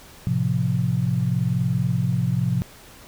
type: chord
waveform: sine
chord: F major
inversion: first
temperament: equal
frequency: 110 / 130.81 / 174.61 Hz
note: A2 / C3 / F3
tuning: 0 / 0 / 0 cents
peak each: -25 / -22 / -24 dBFS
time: 0.27-2.62 s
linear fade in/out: 0 ms
effects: pink hiss -46 dBFS RMS until 3.07 s